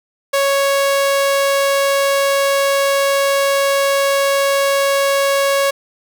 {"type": "tone", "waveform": "sawtooth", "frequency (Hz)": 554.4, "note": "C#5", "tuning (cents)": 0, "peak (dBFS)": -9, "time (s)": [0.33, 5.71], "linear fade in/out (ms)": 10, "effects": []}